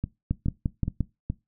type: two click trains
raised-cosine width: 5 ms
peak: -12 / -15 dBFS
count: 5 / 4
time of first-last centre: 0.31-1.007 / 0.04-1.301 s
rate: 5.74 / 2.38 Hz
effects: noise-tail reverb RT60 0.2 s tail -19 dB re dry